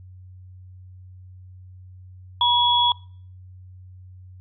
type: tone pair together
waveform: sine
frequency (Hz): 964 / 3361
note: B5 / G#7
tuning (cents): -42 / +20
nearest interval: octave + minor seventh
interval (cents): 2162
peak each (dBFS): -18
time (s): 2.41-2.92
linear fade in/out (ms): 2
effects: noise-tail reverb RT60 0.5 s tail -23 dB re dry + added 92 Hz sine -41 dBFS peak until 4.4 s